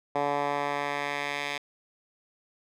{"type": "tone with band-pass filter sweep", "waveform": "10% pulse", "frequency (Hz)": 143.7, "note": "D3", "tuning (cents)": -37, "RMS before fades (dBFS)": -30, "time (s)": [0.15, 1.58], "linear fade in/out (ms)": 5, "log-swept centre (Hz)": [800, 2700], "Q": 1.2, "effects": []}